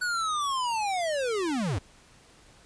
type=linear sweep; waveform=square; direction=down; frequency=1490 to 77.2 Hz; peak=-27 dBFS; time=0.01-1.79 s; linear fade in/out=10 ms; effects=pink hiss -56 dBFS RMS until 2.65 s + resampled to 22050 Hz